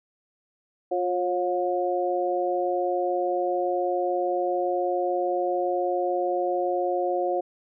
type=tone cluster; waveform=sine; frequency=355 / 544 / 717 Hz; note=F4 / C#5 / F5; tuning=+28 / -33 / +45 cents; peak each=-27 dBFS; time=0.91-7.41 s; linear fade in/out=10 ms; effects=none